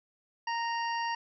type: harmonic tone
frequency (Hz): 930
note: A#5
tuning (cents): -4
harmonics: 1 / 2 / 3 / 5 / 6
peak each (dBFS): -31 / -37 / -41 / -45 / -47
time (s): 0.47-1.15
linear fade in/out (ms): 5
effects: none

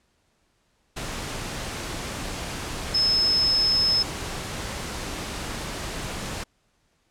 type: tone in noise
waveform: sine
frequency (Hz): 5190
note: E8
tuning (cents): -28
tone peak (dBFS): -18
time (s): 2.94-4.03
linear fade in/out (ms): 10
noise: pink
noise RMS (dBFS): -32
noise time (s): 0.96-6.44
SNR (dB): +11
effects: pink hiss -68 dBFS RMS until 7.1 s + low-pass 9000 Hz 12 dB/octave

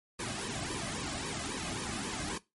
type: noise with flanger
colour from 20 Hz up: pink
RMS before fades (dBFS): -37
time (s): 0.19-2.38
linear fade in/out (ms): 5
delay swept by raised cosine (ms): 1.4 to 2.2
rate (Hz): 3.7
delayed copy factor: -1
effects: noise-tail reverb RT60 0.2 s tail -18 dB re dry + MP3 48 kbps

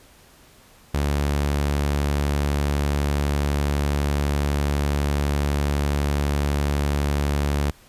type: tone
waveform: sawtooth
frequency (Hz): 72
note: D2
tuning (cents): -34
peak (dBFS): -16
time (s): 0.94-7.71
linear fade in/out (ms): 5
effects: pink hiss -52 dBFS RMS until 7.88 s + resampled to 32000 Hz

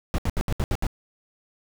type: noise bursts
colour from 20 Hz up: brown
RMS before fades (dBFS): -23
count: 7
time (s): 0.14-0.867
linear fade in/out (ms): 0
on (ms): 43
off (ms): 71
effects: none

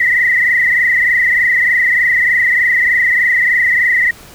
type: tone with frequency modulation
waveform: sine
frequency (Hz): 1953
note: B6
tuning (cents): -20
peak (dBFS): -9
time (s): 0-4.11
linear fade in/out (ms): 5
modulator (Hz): 23.3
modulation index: 3.7
effects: pink hiss -38 dBFS RMS until 4.34 s

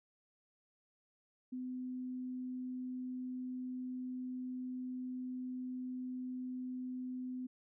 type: tone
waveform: sine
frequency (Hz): 253.6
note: B3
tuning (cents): +46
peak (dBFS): -39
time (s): 1.52-7.47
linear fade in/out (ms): 10
effects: none

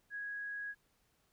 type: tone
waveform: sine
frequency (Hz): 1658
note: G#6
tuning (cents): -3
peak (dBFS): -39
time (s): 0.1-0.75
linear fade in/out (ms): 50
effects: pink hiss -75 dBFS RMS until 1.32 s

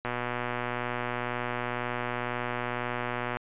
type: click train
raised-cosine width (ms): 0.5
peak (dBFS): -16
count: 406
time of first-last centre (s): 0.05-3.37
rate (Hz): 122
effects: resampled to 8000 Hz

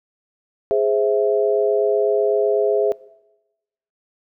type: chord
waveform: sine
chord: Ab augmented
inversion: none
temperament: equal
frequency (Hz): 415.3 / 523.3 / 659.3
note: Ab4 / C5 / E5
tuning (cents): 0 / 0 / 0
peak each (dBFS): -17 / -22 / -20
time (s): 0.71-2.92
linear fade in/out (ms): 0
effects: noise-tail reverb RT60 1.0 s tail -22 dB re dry

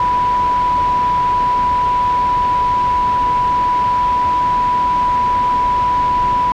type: tone in noise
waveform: sine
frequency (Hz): 987.8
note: B5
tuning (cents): 0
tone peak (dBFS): -12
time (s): 0-6.52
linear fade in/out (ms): 2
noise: pink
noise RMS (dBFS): -26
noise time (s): 0-6.52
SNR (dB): +11
effects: low-pass 3000 Hz 12 dB/octave

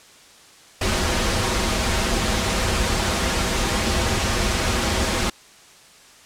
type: noise with comb filter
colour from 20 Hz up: pink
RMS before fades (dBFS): -21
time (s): 0.81-5.3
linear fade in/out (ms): 5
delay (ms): 6.9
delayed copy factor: -0.6
effects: white hiss -48 dBFS RMS until 6.25 s + low-pass 8000 Hz 12 dB/octave

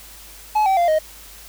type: tone with pitch steps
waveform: triangle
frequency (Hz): 853 / 768.8 / 692.9 / 624.4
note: G#5 / G5 / F5 / D#5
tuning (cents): +46 / -34 / -14 / +6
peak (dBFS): -12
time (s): 0.55-0.99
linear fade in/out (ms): 10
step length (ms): 110
effects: added 50 Hz sine -46 dBFS peak until 1.48 s + white hiss -42 dBFS RMS until 1.48 s

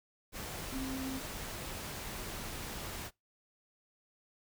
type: tone in noise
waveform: sine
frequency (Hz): 264.2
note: C4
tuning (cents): +17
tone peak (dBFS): -37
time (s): 0.71-1.22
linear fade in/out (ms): 50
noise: pink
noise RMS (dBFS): -42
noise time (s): 0.32-3.11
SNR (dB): +2
effects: noise-tail reverb RT60 0.2 s tail -24 dB re dry

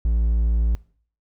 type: tone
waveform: triangle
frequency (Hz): 56.6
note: A1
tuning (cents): +50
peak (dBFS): -15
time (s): 0.05-0.75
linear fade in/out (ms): 0
effects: noise-tail reverb RT60 0.5 s tail -21 dB re dry

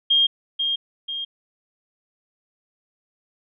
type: tone with echo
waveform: sine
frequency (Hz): 3223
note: G7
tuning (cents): +47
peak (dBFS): -14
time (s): 0.1-0.27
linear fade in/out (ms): 10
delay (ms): 490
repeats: 2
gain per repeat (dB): -6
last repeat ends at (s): 1.25
effects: none

